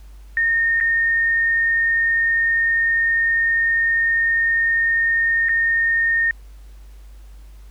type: tone with dropouts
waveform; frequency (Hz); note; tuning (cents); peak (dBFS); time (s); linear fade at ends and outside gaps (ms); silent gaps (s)
sine; 1835; A#6; -28; -15; 0.37-6.31; 1; 0.802-0.809 / 5.486-5.492
effects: added 50 Hz sine -38 dBFS peak until 7.7 s + pink hiss -56 dBFS RMS until 7.7 s